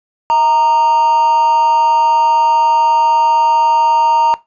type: tone with amplitude modulation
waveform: triangle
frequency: 928 Hz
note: A#5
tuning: 8 cents flat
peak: -5 dBFS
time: 0.3-4.34 s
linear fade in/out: 0 ms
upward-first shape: sine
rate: 285 Hz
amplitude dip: 45%
effects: noise-tail reverb RT60 0.2 s tail -18 dB re dry + resampled to 16000 Hz